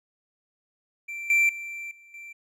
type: tone with level steps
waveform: triangle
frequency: 2349 Hz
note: D7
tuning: in tune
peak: -31 / -16 / -32 / -48 / -38 dBFS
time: 1.08-2.33 s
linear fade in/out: 10 ms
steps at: 1.3 / 1.49 / 1.91 / 2.14 s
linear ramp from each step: 2 ms
effects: none